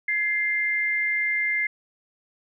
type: tone pair together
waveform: sine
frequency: 1704 / 2093 Hz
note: G#6 / C7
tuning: +44 / 0 cents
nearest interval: major third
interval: 356 cents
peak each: -30 / -22 dBFS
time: 0.08-1.67 s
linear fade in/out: 5 ms
effects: none